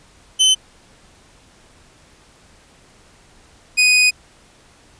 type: tone pair in turn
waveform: sawtooth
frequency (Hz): 3052 / 2490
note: G7 / D#7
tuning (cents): -47 / +1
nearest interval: major third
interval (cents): 352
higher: first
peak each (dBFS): -7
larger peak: neither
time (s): 0.39-0.55 / 3.77-4.11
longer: second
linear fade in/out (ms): 20
effects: pink hiss -50 dBFS RMS until 4.99 s + resampled to 22050 Hz